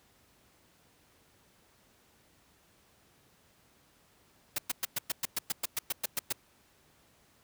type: noise bursts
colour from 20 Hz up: white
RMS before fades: -31 dBFS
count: 14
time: 4.56-6.326 s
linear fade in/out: 5 ms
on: 24 ms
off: 110 ms
effects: pink hiss -65 dBFS RMS until 7.43 s + high-pass 60 Hz 12 dB/octave